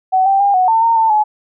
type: tone with pitch steps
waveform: sine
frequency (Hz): 752 / 782 / 804 / 739 / 898 / 918 / 894 / 850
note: F#5 / G5 / G5 / F#5 / A5 / A#5 / A5 / G#5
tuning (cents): +28 / -4 / +44 / -2 / +35 / -27 / +27 / +40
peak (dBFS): -9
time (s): 0.12-1.24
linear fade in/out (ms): 20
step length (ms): 140
effects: none